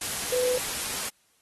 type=tone in noise; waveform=sine; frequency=500 Hz; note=B4; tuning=21 cents sharp; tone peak=-23 dBFS; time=0.32-0.58 s; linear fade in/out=5 ms; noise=white; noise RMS=-31 dBFS; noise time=0.01-1.09 s; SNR=+5 dB; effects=white hiss -66 dBFS RMS until 1.41 s + AAC 32 kbps